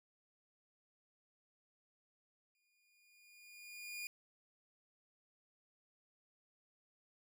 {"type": "tone with exponential growth", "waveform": "sawtooth", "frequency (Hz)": 2431, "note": "D#7", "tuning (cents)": -41, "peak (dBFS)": -38, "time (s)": [2.55, 4.07], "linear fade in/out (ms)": 1, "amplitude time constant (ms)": 330, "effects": []}